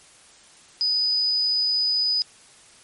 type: tone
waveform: sine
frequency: 4978 Hz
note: D#8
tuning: in tune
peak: -19 dBFS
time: 0.81-2.22 s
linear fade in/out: 0 ms
effects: white hiss -51 dBFS RMS until 2.83 s + MP3 48 kbps